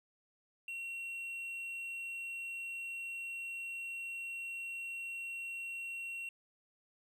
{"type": "tone", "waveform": "triangle", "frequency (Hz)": 2733, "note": "F7", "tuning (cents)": -38, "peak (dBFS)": -38, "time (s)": [0.68, 6.29], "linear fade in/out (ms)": 2, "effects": []}